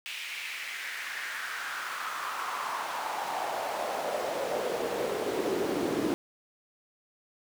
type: noise with high-pass filter sweep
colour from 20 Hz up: brown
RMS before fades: -33 dBFS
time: 0.06-6.14 s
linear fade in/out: 0 ms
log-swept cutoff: 2600 to 300 Hz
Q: 3.2
effects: none